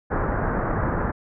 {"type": "low-pass noise", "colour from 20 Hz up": "pink", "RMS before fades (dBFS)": -24, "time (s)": [0.1, 1.12], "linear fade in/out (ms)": 20, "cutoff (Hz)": 1700, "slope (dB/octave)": 48, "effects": []}